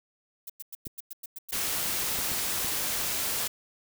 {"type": "noise bursts", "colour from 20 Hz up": "violet", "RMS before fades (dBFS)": -39, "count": 16, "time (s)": [0.47, 2.402], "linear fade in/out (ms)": 5, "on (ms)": 27, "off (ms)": 100}
{"type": "clicks", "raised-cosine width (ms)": 3, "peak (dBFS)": -27, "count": 4, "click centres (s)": [0.869, 2.188, 2.318, 2.646]}
{"type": "noise", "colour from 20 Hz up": "white", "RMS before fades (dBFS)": -30, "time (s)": [1.52, 3.48], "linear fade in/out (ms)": 10}
{"effects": []}